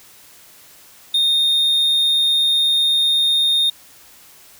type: tone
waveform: triangle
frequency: 3676 Hz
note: A#7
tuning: 25 cents flat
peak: -12 dBFS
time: 1.14-3.7 s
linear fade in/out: 5 ms
effects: white hiss -46 dBFS RMS until 4.59 s